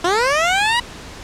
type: linear sweep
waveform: 15% pulse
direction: up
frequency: 331.6 to 982 Hz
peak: -8 dBFS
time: 0.04-0.8 s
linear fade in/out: 5 ms
effects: pink hiss -35 dBFS RMS until 1.23 s + low-pass 7000 Hz 12 dB/octave